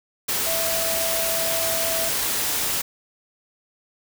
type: tone in noise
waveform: sine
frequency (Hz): 659.3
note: E5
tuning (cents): 0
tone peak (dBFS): -27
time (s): 0.46-2.09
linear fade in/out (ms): 10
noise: white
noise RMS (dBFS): -24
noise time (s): 0.28-2.82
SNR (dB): -6
effects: none